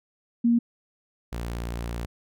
sine / sawtooth tone pair in turn, 235.3 / 58.38 Hz, A#3 / A#1, +16 / +3 cents, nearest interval 2 octaves, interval 2413 cents, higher first, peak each -17 / -26 dBFS, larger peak first, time 0.44-0.59 / 1.32-2.06 s, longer second, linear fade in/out 10 ms, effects none

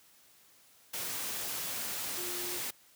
sine tone in noise, 354.4 Hz, F4, 25 cents sharp, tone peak -43 dBFS, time 2.17-2.59 s, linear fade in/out 10 ms, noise white, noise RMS -37 dBFS, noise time 0.93-2.71 s, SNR -9 dB, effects white hiss -62 dBFS RMS until 2.95 s + high-pass 80 Hz 12 dB/octave

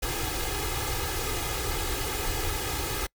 pink noise with comb filter, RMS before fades -30 dBFS, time 0.02-3.07 s, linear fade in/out 10 ms, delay 2.4 ms, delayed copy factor +0.85, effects noise-tail reverb RT60 0.1 s tail -26 dB re dry

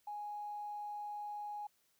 triangle tone with tanh clipping, 830.6 Hz, G#5, in tune, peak -40 dBFS, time 0.07-1.67 s, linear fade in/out 5 ms, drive 2 dB, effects white hiss -75 dBFS RMS until 1.99 s

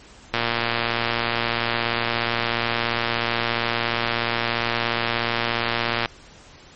click train, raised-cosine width 0.3 ms, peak -5 dBFS, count 670, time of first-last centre 0.34-6.058 s, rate 117 Hz, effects pink hiss -47 dBFS RMS until 6.75 s + MP3 32 kbps

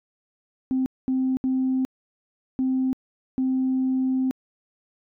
sine tone bursts at uneven times, 260.5 Hz, C4, 7 cents flat, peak -19 dBFS, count 5, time 0.71-0.86 / 1.08-1.37 / 1.44-1.85 / 2.59-2.93 / 3.38-4.31 s, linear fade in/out 0 ms, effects tanh soft clip ceiling -16 dBFS

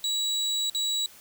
35% pulse tone with dropouts, 3900 Hz, B7, 23 cents flat, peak -23 dBFS, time 0.04-1.06 s, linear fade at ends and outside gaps 1 ms, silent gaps 0.698-0.748 s, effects white hiss -51 dBFS RMS until 1.2 s

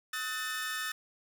sawtooth tone cluster, 1273 / 1492 / 1787 Hz, D#6 / F#6 / A6, +39 / +14 / +26 cents, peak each -36 / -38 / -32 dBFS, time 0.13-0.92 s, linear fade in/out 5 ms, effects 11-bit

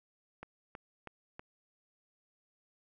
click train, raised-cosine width 0.5 ms, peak -29 dBFS, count 4, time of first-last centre 0.43-1.395 s, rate 3.11 Hz, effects none

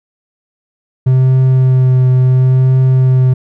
triangle tone with vibrato, 129.2 Hz, C3, 21 cents flat, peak -4 dBFS, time 1.06-3.34 s, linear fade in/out 10 ms, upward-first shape triangle, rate 0.72 Hz, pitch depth 19 cents each way, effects none

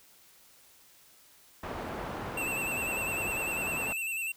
white low-pass noise, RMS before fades -38 dBFS, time 1.63-3.93 s, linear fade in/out 5 ms, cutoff 1000 Hz, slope 12 dB/octave
square tone with vibrato, 2673 Hz, E7, 23 cents sharp, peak -32 dBFS, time 2.37-4.32 s, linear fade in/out 5 ms, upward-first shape square, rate 10 Hz, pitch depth 40 cents each way
effects white hiss -59 dBFS RMS until 4.36 s

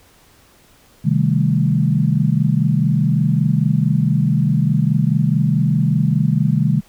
sine chord, A half-diminished seventh, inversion first, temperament equal, 130.81 / 155.56 / 196 / 220 Hz, C3 / Eb3 / G3 / A3, 0 / 0 / 0 / 0 cents, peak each -18 / -16 / -20 / -22 dBFS, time 1.04-6.81 s, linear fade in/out 20 ms, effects pink hiss -51 dBFS RMS until 6.88 s

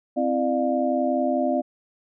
sine tone cluster, 260.3 / 331.4 / 599 / 704 Hz, C4 / E4 / D5 / F5, -9 / +9 / +34 / +14 cents, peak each -24 / -29 / -24 / -27 dBFS, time 0.16-1.62 s, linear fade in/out 20 ms, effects none

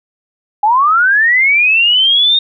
sine linear sweep, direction up, 806 to 3700 Hz, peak -7 dBFS, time 0.63-2.39 s, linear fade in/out 5 ms, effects none

